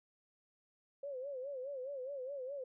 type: tone with vibrato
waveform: sine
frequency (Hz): 537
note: C5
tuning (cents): +45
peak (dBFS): -40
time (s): 1.03-2.64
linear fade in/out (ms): 5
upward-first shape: sine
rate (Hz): 4.8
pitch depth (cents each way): 120
effects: none